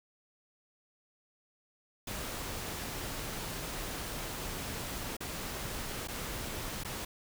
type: noise with dropouts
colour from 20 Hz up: pink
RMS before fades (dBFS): -39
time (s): 2.07-7.05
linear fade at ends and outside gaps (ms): 5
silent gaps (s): 5.168-5.205 / 6.075-6.083 / 6.836-6.847
effects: none